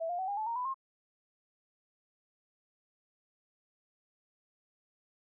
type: tone with pitch steps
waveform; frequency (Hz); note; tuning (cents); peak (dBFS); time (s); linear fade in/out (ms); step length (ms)
sine; 657 / 704.2 / 754.7 / 808.9 / 866.9 / 929.1 / 995.8 / 1067.3; E5 / F5 / F#5 / G#5 / A5 / A#5 / B5 / C6; -6 / +14 / +34 / -46 / -26 / -6 / +14 / +34; -32; 0-0.744; 20; 93
effects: none